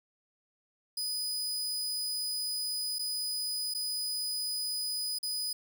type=tone with dropouts; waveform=sawtooth; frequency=4978 Hz; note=D#8; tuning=in tune; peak=-29 dBFS; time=0.97-5.53 s; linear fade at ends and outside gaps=5 ms; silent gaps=2.986-2.992 / 3.739-3.747 / 5.187-5.229 s; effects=none